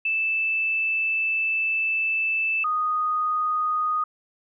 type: tone pair in turn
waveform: sine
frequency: 2637 / 1240.2 Hz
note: E7 / D#6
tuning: 0 / -6 cents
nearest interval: octave + minor second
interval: 1306 cents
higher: first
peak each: -21 dBFS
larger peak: neither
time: 0.05-2.64 / 2.64-4.04 s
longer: first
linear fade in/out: 5 ms
effects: none